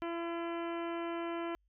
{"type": "harmonic tone", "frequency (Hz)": 338, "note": "E4", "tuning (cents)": 43, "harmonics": [1, 2, 3, 4, 5, 6, 7, 8, 9], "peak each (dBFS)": [-37, -42, -44, -47, -52, -54, -52, -57, -55], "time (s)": [0.02, 1.55], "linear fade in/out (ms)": 0, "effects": ["added 50 Hz sine -70 dBFS peak until 1.68 s"]}